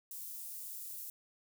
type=high-pass noise; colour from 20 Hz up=white; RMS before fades=-45 dBFS; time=0.11-1.1 s; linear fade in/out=2 ms; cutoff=10000 Hz; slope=12 dB/octave; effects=none